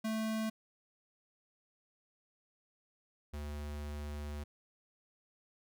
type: tone pair in turn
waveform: square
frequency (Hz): 220 / 73.73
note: A3 / D2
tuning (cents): 0 / +7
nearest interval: octave + perfect fifth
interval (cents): 1893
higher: first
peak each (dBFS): -34 / -40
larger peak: first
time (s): 0.04-0.5 / 3.33-4.44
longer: second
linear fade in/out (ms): 10
effects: none